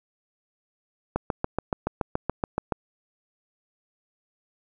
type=click train; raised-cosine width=1 ms; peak=-10 dBFS; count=12; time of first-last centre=1.16-2.723 s; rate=7.04 Hz; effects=none